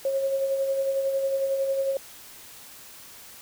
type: tone with tremolo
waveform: sine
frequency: 543 Hz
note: C#5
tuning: 36 cents flat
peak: -21 dBFS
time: 0.05-1.97 s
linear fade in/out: 2 ms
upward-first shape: sine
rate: 11 Hz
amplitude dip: 40%
effects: white hiss -46 dBFS RMS until 3.41 s